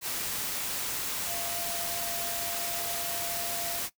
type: tone in noise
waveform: sine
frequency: 688 Hz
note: F5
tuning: 26 cents flat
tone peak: -39 dBFS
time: 1.25-3.82 s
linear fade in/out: 50 ms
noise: white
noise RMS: -33 dBFS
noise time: 0.01-3.9 s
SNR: -9 dB
effects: noise-tail reverb RT60 0.1 s tail -18 dB re dry